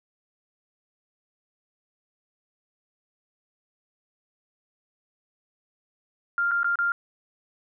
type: tone with dropouts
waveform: sine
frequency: 1396.9 Hz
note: F6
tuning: in tune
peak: -21 dBFS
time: 6.38-6.92 s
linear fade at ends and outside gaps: 1 ms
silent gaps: 6.511-6.516 / 6.632-6.644 / 6.756-6.788 s
effects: none